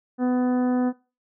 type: harmonic tone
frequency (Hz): 250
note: B3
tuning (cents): +21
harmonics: 1 / 2 / 3 / 4 / 5 / 6 / 7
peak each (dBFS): -20 / -29 / -32 / -42 / -41 / -43 / -46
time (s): 0.18-0.93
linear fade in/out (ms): 50
effects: noise-tail reverb RT60 0.3 s tail -19 dB re dry